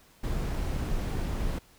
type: noise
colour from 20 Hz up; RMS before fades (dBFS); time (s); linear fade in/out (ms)
brown; -30; 0.23-1.59; 10
effects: pink hiss -59 dBFS RMS until 1.78 s